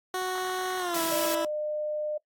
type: tone with pitch glide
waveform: 15% pulse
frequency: 370 to 329.6 Hz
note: F#4 to E4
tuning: 0 to 0 cents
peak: -22 dBFS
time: 0.14-1.45 s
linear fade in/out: 2 ms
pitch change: -200 cents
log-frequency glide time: 0.78-1.01 s
type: high-pass noise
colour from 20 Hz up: white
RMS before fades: -33 dBFS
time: 0.94-1.35 s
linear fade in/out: 5 ms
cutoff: 120 Hz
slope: 48 dB/octave
type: tone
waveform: sine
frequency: 604 Hz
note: D5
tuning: 48 cents sharp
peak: -28 dBFS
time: 1.11-2.18 s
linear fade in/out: 10 ms
effects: noise-tail reverb RT60 0.1 s tail -20 dB re dry + AAC 64 kbps